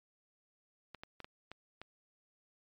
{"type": "clicks", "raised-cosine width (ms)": 0.3, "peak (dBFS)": -30, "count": 6, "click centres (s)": [0.947, 1.035, 1.203, 1.245, 1.516, 1.816], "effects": ["MP3 64 kbps"]}